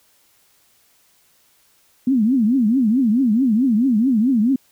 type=tone with vibrato; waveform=sine; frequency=238.6 Hz; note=A#3; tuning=41 cents sharp; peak=-13 dBFS; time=2.07-4.56 s; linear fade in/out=5 ms; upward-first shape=triangle; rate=4.6 Hz; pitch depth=290 cents each way; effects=white hiss -58 dBFS RMS until 4.71 s